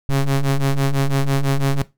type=ring-modulated tone; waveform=square; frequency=68.4 Hz; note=C#2; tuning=23 cents flat; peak=-12 dBFS; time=0.09-1.82 s; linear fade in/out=0 ms; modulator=71.4 Hz; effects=noise-tail reverb RT60 0.2 s tail -17 dB re dry